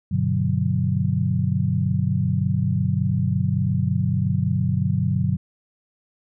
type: chord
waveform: sine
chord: G major seventh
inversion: none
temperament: equal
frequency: 98 / 123.47 / 146.83 / 185 Hz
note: G2 / B2 / D3 / F#3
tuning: 0 / 0 / 0 / 0 cents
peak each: -24 dBFS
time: 0.11-5.37 s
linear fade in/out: 10 ms
effects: none